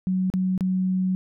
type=tone with dropouts; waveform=sine; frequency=186.1 Hz; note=F#3; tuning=10 cents sharp; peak=-20 dBFS; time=0.07-1.15 s; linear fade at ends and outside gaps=0 ms; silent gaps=0.301-0.338 / 0.578-0.608 s; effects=none